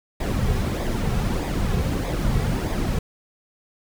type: noise with flanger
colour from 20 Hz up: brown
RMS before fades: -23 dBFS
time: 0.2-2.99 s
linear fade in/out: 5 ms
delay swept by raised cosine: 0.68 to 3.38 ms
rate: 1.6 Hz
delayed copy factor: -0.55
effects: none